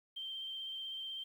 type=tone with vibrato; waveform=sine; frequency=3140 Hz; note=G7; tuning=2 cents sharp; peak=-40 dBFS; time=0.16-1.24 s; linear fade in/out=10 ms; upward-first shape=square; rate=16 Hz; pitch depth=14 cents each way; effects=11-bit